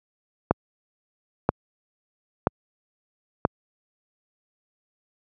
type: click train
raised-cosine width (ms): 1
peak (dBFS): -3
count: 4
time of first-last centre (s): 0.51-3.451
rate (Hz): 1.02
effects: high-pass 80 Hz 12 dB/octave